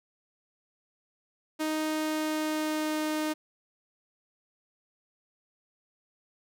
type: tone with pitch glide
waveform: sawtooth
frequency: 311.1 to 308.1 Hz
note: D#4 to D#4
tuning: 0 to -17 cents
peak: -24 dBFS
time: 1.59-3.34 s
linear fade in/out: 20 ms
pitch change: -17 cents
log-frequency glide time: 1.78-2.99 s
effects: none